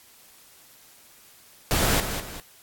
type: noise with echo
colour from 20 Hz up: pink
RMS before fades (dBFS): -22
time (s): 1.71-2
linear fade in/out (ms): 0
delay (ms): 200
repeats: 2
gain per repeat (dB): -8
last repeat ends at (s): 2.4
effects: white hiss -53 dBFS RMS until 2.62 s + AAC 64 kbps